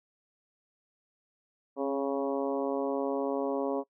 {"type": "harmonic tone with a mistuned harmonic", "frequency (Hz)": 138.4, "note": "C#3", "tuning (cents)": -2, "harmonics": [2, 3, 4, 5, 6, 7, 8], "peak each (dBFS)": [-33, -33, -33, -39, -43, -41, -44], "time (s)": [1.76, 3.84], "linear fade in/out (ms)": 50, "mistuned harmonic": 2, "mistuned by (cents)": -20, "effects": ["noise-tail reverb RT60 0.1 s tail -22 dB re dry"]}